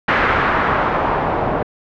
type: noise with low-pass filter sweep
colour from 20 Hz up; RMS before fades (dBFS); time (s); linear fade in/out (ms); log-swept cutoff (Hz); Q
white; -17; 0.08-1.63; 5; 1800 to 730; 1.4
effects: low-pass 3000 Hz 12 dB/octave